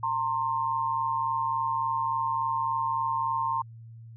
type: tone pair together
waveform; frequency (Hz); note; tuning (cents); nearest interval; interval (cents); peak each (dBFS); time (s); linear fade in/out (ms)
sine; 913.5 / 1057; A#5 / C6; -35 / +17; minor third; 252; -28; 0.03-3.62; 5
effects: added 114 Hz sine -43 dBFS peak until 4.16 s